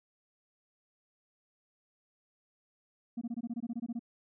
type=tone bursts; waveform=sine; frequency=235 Hz; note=A#3; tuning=14 cents sharp; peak=-31 dBFS; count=13; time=3.17-3.994 s; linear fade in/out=10 ms; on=44 ms; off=21 ms; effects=tanh soft clip ceiling -32 dBFS